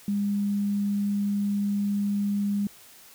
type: tone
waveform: sine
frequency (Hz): 202.7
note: G#3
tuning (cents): -42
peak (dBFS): -23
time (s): 0.08-2.67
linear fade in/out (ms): 2
effects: white hiss -51 dBFS RMS until 3.14 s